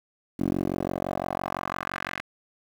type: tone with band-pass filter sweep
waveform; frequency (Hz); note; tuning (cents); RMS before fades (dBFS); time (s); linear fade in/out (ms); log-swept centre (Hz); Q
10% pulse; 45.89; F#1; -14; -30; 0.39-2.22; 10; 280 to 2000; 2
effects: 8-bit